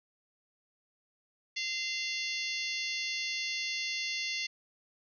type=harmonic tone with a mistuned harmonic; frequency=690 Hz; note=F5; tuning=21 cents flat; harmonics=3 / 4 / 5 / 6 / 7 / 8 / 9; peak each=-37 / -39 / -42 / -39 / -42 / -45 / -45 dBFS; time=1.56-4.47 s; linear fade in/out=10 ms; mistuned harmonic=6; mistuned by=+83 cents; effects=none